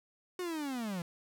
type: linear sweep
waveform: 45% pulse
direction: down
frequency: 370 to 165.2 Hz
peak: -35 dBFS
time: 0.39-1.02 s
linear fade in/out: 2 ms
effects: none